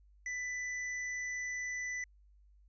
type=tone; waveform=square; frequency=1989 Hz; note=B6; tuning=12 cents sharp; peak=-37 dBFS; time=0.26-2.04 s; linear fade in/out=2 ms; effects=added 50 Hz sine -60 dBFS peak until 2.68 s + resampled to 16000 Hz